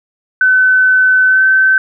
sine tone with pitch glide, 1515 to 1537.9 Hz, F#6 to G6, +40 to -34 cents, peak -6 dBFS, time 0.41-1.78 s, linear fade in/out 2 ms, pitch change +26 cents, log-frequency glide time 1.27-1.44 s, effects none

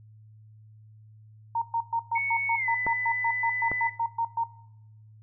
sine tone bursts, 923 Hz, A#5, 17 cents flat, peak -24 dBFS, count 16, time 1.55-4.438 s, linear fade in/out 5 ms, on 68 ms, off 120 ms
sine tone with pitch glide, 2217 to 1998.1 Hz, C#7 to B6, 0 to +20 cents, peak -26 dBFS, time 2.15-3.9 s, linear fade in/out 10 ms, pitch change -180 cents, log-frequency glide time 2.56-2.67 s
clicks, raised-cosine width 1 ms, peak -18 dBFS, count 2, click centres 2.866 / 3.716 s
effects noise-tail reverb RT60 0.8 s tail -17 dB re dry + added 108 Hz sine -49 dBFS peak until 5.22 s

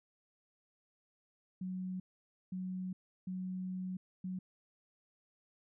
sine tone bursts at uneven times, 185 Hz, F#3, in tune, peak -37 dBFS, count 4, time 1.61-2 / 2.52-2.93 / 3.27-3.97 / 4.24-4.39 s, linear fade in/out 5 ms, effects none

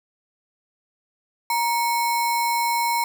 sine tone with sample-and-hold, 940 Hz, A#5, 14 cents sharp, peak -19 dBFS, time 1.5-3.04 s, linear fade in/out 2 ms, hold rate 3150 Hz, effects none

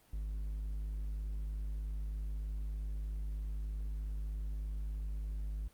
triangle tone, 51.6 Hz, G#1, 10 cents flat, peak -34 dBFS, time 0.13-5.68 s, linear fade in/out 5 ms, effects pink hiss -66 dBFS RMS until 5.73 s + Opus 32 kbps

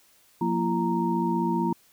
sine tone cluster, 177.8 / 233.3 / 338.3 / 930 Hz, F3 / A#3 / E4 / A#5, +31 / +2 / +45 / -4 cents, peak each -28 dBFS, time 0.41-1.73 s, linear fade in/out 5 ms, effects white hiss -60 dBFS RMS until 1.92 s

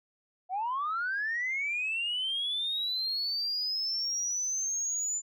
sine linear sweep, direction up, 711 to 7100 Hz, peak -28 dBFS, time 0.49-5.22 s, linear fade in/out 50 ms, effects tanh soft clip ceiling -25 dBFS

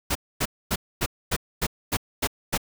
pink noise bursts, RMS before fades -24 dBFS, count 9, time 0.1-2.577 s, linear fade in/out 10 ms, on 53 ms, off 250 ms, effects none

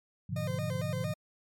sine chord, G# diminished seventh, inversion none, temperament equal, 103.83 / 123.47 / 146.83 / 174.61 Hz, G#2 / B2 / D3 / F3, 0 / 0 / 0 / 0 cents, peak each -37 dBFS, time 0.29-1.14 s, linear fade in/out 10 ms
40% pulse tone with vibrato, 562 Hz, C#5, 24 cents sharp, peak -36 dBFS, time 0.36-1.14 s, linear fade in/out 5 ms, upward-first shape square, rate 4.4 Hz, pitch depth 150 cents each way
effects MP3 64 kbps

